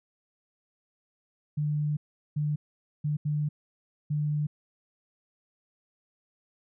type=tone bursts at uneven times; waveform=sine; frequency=149.1 Hz; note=D3; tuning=27 cents sharp; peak=-25 dBFS; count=5; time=1.57-1.97 / 2.36-2.56 / 3.04-3.17 / 3.25-3.49 / 4.1-4.47 s; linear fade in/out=10 ms; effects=none